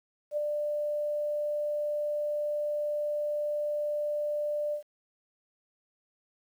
sine tone with ADSR envelope, 593 Hz, D5, 17 cents sharp, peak -25 dBFS, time 0.31-4.83 s, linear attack 63 ms, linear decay 6 ms, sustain -3 dB, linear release 100 ms, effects 10-bit

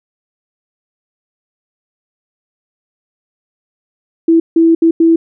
sine tone bursts at uneven times, 329.6 Hz, E4, in tune, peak -5 dBFS, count 4, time 4.28-4.4 / 4.56-4.75 / 4.82-4.91 / 5-5.16 s, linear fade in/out 5 ms, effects none

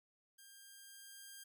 5% pulse tone with level ramp, 1602 Hz, G6, 37 cents sharp, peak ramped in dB -47 to -40 dBFS, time 0.38-1.44 s, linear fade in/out 10 ms, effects none

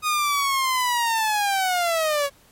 sawtooth linear sweep, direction down, 1244.5 to 553 Hz, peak -16 dBFS, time 0.02-2.3 s, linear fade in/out 50 ms, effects pink hiss -55 dBFS RMS until 2.51 s + MP3 64 kbps

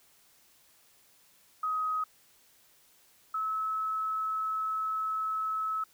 sine tone pair in turn, 1262 / 1296 Hz, D#6 / E6, +24 / -30 cents, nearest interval unison, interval 46 cents, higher second, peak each -28 / -29 dBFS, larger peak first, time 1.63-2.04 / 3.34-5.84 s, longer second, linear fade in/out 5 ms, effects white hiss -63 dBFS RMS until 5.93 s

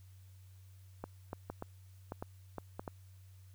clicks, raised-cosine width 1 ms, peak -26 dBFS, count 9, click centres 1.04 / 1.331 / 1.5 / 1.624 / 2.121 / 2.225 / 2.583 / 2.795 / 2.878 s, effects added 94 Hz sine -54 dBFS peak until 3.54 s + white hiss -70 dBFS RMS until 3.54 s

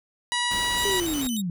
harmonic tone, 969 Hz, B5, 33 cents flat, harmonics 1 / 2 / 3 / 4 / 5 / 6 / 7 / 8 / 9 / 10, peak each -29 / -28 / -31 / -29 / -38 / -41 / -39 / -43 / -44 / -35 dBFS, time 0.32-1 s, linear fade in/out 0 ms
pink noise, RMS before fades -35 dBFS, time 0.51-1.27 s, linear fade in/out 0 ms
15% pulse tone with vibrato, 3364 Hz, G#7, 22 cents sharp, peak -24 dBFS, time 0.76-1.42 s, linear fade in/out 20 ms, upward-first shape square, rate 6.6 Hz, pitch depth 190 cents each way
sine linear sweep, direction down, 411 to 164.81 Hz, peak -25 dBFS, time 0.85-1.5 s, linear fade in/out 2 ms
effects none

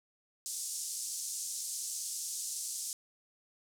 pink band-pass noise, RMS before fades -39 dBFS, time 0.46-2.93 s, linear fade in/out 0 ms, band 5900 to 10000 Hz, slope 24 dB/octave, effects none

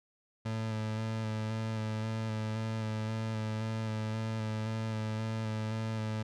30% pulse tone with vibrato, 110 Hz, A2, in tune, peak -30 dBFS, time 0.45-6.23 s, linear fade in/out 10 ms, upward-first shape square, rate 1.9 Hz, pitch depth 17 cents each way, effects low-pass 6000 Hz 12 dB/octave

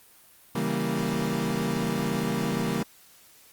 30% pulse chord, C# diminished seventh, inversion none, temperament equal, 138.59 / 164.81 / 196 / 233.1 Hz, C#3 / E3 / G3 / Bb3, 0 / 0 / 0 / 0 cents, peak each -31 / -29 / -28 / -27 dBFS, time 0.55-2.83 s, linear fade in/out 5 ms, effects white hiss -55 dBFS RMS until 3.52 s + Opus 32 kbps

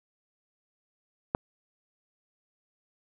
click, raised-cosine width 1 ms, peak -11 dBFS, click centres 1.349 s, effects none

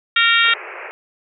harmonic tone, 462.1 Hz, A#4, 15 cents flat, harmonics 3 / 4 / 5 / 6 / 7 / 8, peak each -17 / -18 / -19 / -20 / -20 / -21 dBFS, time 0.16-0.54 s, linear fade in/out 5 ms
white band-pass noise, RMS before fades -33 dBFS, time 0.44-0.91 s, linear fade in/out 0 ms, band 350 to 2600 Hz, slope 96 dB/octave
effects none

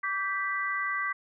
sine chord, G major, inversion second, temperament equal with one note detuned, 1157.8 / 1568 / 1975.5 Hz, D6 / G6 / B6, -25 / 0 / 0 cents, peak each -32 / -34 / -31 dBFS, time 0.03-1.13 s, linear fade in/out 10 ms, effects none

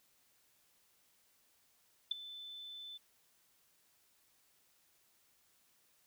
sine tone with ADSR envelope, 3520 Hz, A7, in tune, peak -28 dBFS, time 2.11-2.98 s, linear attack 6 ms, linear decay 9 ms, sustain -18 dB, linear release 15 ms, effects white hiss -72 dBFS RMS until 6.06 s

